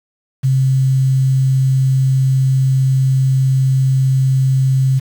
sine tone with quantisation, 132.4 Hz, C3, 21 cents sharp, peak -10 dBFS, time 0.43-5 s, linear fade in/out 20 ms, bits 6, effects none

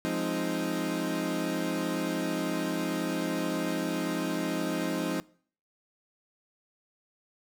30% pulse chord, F minor seventh, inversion none, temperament equal, 174.61 / 207.7 / 261.6 / 311.1 Hz, F3 / Ab3 / C4 / Eb4, 0 / 0 / 0 / 0 cents, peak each -32 / -34 / -32 / -30 dBFS, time 0.05-5.2 s, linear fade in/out 0 ms, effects noise-tail reverb RT60 0.5 s tail -22 dB re dry

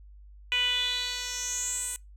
10% pulse tone with band-pass filter sweep, 493.9 Hz, B4, in tune, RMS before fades -30 dBFS, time 0.52-1.96 s, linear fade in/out 0 ms, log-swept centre 2700 to 9200 Hz, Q 5.6, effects noise-tail reverb RT60 0.2 s tail -24 dB re dry + added 50 Hz sine -47 dBFS peak until 2.16 s

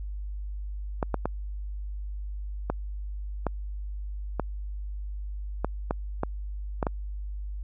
clicks, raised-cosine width 1 ms, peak -12 dBFS, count 11, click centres 1.028 / 1.143 / 1.256 / 2.7 / 3.467 / 4.397 / 5.646 / 5.909 / 6.234 / 6.828 / 6.868 s, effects added 50 Hz sine -32 dBFS peak until 7.63 s

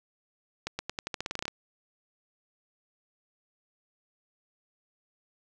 accelerating click train, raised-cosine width 0.2 ms, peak -15 dBFS, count 14, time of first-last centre 0.67-1.48 s, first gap 120 ms, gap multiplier 0.88, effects none

